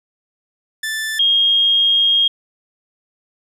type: tone pair in turn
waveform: sawtooth / sine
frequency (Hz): 1760 / 3247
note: A6 / G#7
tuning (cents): 0 / -40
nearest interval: major seventh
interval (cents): 1060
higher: second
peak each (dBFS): -17 / -11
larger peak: second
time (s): 0.83-1.19 / 1.19-2.28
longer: second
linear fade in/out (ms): 5
effects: resampled to 32000 Hz + 8-bit